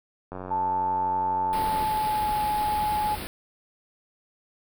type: click train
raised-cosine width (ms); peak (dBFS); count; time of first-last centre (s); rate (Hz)
1; -22; 140; 0.32-1.826; 92.3
type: tone with pitch glide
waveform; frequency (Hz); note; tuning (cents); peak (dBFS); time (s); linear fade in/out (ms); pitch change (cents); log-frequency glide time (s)
sine; 880 to 845.6; A5 to G#5; 0 to +31; -23; 0.5-3.16; 20; -69; 1.49-2.32
type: band-stop noise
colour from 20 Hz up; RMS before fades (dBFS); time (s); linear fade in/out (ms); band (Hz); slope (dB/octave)
pink; -35; 1.53-3.27; 0; 5100 to 8600; 96
effects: none